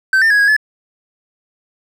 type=tone with pitch steps; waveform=triangle; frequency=1545 / 1798 / 1666 / 1646 / 1722 Hz; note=G6 / A6 / G#6 / G#6 / A6; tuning=-26 / +37 / +5 / -16 / -38 cents; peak=-7 dBFS; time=0.13-0.565 s; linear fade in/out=2 ms; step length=87 ms; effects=none